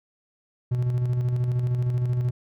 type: tone with tremolo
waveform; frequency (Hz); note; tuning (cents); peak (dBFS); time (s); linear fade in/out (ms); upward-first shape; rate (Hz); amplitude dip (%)
triangle; 123.47; B2; 0; -18; 0.71-2.31; 10; square; 13; 35
effects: none